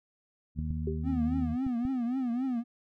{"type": "harmonic tone", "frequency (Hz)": 77.78, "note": "D#2", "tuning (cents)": 0, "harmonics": [1, 2, 3], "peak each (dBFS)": [-33, -36, -38], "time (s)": [0.55, 1.57], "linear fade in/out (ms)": 50}
{"type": "clicks", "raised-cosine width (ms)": 5, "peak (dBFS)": -26, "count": 4, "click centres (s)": [0.59, 0.707, 1.666, 1.852]}
{"type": "tone with exponential decay", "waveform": "sine", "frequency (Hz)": 392, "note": "G4", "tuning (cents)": 0, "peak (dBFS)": -28, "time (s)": [0.87, 1.1], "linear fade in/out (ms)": 5, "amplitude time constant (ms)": 50}
{"type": "tone with vibrato", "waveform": "triangle", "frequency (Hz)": 249.4, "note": "B3", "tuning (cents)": 17, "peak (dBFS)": -26, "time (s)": [1.03, 2.64], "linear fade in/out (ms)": 50, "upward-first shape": "triangle", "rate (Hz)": 3.7, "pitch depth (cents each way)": 150}
{"effects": []}